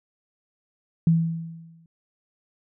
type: tone with exponential decay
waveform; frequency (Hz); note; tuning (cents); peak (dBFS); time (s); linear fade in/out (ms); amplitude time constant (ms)
sine; 164.81; E3; 0; -13; 1.07-1.86; 2; 170
effects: none